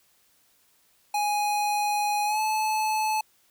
square tone with pitch glide, 830.6 to 864.9 Hz, G#5 to A5, 0 to -30 cents, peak -24 dBFS, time 1.14-3.21 s, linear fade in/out 5 ms, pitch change +70 cents, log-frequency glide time 2.25-2.4 s, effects white hiss -64 dBFS RMS until 3.5 s

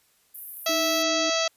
white high-pass noise, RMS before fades -35 dBFS, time 0.34-1.03 s, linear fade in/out 10 ms, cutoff 11000 Hz, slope 48 dB/octave
harmonic tone, 655 Hz, E5, 11 cents flat, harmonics 1 / 2 / 3 / 4 / 5 / 6 / 7 / 8 / 9 / 10, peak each -26 / -31 / -34 / -32 / -31 / -33 / -31 / -38 / -34 / -35 dBFS, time 0.66-1.48 s, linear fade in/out 5 ms
sine tone, 312 Hz, D#4, 5 cents sharp, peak -30 dBFS, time 0.69-1.3 s, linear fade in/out 5 ms
effects white hiss -64 dBFS RMS until 1.56 s + resampled to 32000 Hz

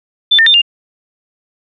sine tone with pitch steps, 3535 / 1809 / 3597 / 2808 Hz, A7 / A6 / A7 / F7, +7 / +48 / +37 / +9 cents, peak -5 dBFS, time 0.31-0.618 s, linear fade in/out 10 ms, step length 77 ms, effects none

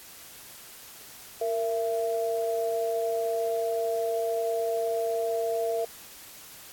sine tone pair together, 461.6 / 670 Hz, A#4 / E5, -17 / +28 cents, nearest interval tritone, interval 645 cents, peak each -28 dBFS, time 1.41-5.85 s, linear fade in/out 5 ms, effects white hiss -47 dBFS RMS until 6.72 s + AAC 64 kbps

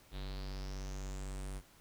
square tone with low-pass filter sweep, 48 Hz, G1, 36 cents flat, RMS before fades -42 dBFS, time 0.11-1.62 s, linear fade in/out 50 ms, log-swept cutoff 3700 to 10000 Hz, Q 5.3, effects pink hiss -63 dBFS RMS until 1.8 s

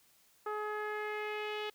sawtooth tone with low-pass filter sweep, 422.8 Hz, G#4, 31 cents sharp, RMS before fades -38 dBFS, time 0.46-1.7 s, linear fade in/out 5 ms, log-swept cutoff 1300 to 3200 Hz, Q 2.8, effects white hiss -67 dBFS RMS until 1.74 s

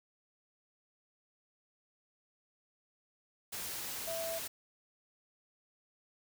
sine tone in noise, 659.3 Hz, E5, in tune, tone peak -37 dBFS, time 4.07-4.39 s, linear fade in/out 10 ms, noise white, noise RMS -41 dBFS, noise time 3.52-4.48 s, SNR +1 dB, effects none

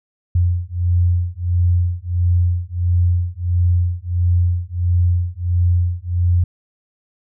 sine beating tone pair, 87.31 / 88.81 Hz, F2 / F2, 0 / +30 cents, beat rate 1.5 Hz, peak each -17 dBFS, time 0.35-6.44 s, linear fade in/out 5 ms, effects none

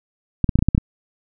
clicks, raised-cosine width 5 ms, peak -3 dBFS, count 8, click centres 0.443 / 0.492 / 0.556 / 0.59 / 0.625 / 0.686 / 0.749 / 0.779 s, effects none

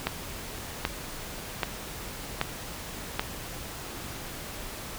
click train, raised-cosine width 0.3 ms, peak -9 dBFS, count 5, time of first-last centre 0.07-3.195 s, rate 1.28 Hz, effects pink hiss -39 dBFS RMS until 4.98 s

